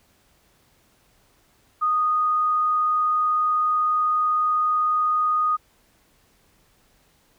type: tone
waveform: sine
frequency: 1238 Hz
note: D#6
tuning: 9 cents flat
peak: -18 dBFS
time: 1.81-5.57 s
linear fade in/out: 20 ms
effects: pink hiss -61 dBFS RMS until 7.38 s